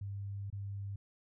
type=tone with dropouts; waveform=sine; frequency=99.7 Hz; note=G2; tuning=30 cents sharp; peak=-38 dBFS; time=0.01-0.96 s; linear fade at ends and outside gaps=5 ms; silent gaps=0.502-0.526 s; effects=none